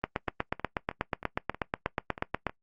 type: two click trains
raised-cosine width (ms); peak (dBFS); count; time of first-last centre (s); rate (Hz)
0.5; -12 / -24; 21 / 8; 0.04-2.467 / 0.28-2.495; 8.24 / 3.16
effects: noise-tail reverb RT60 0.1 s tail -21 dB re dry + Opus 32 kbps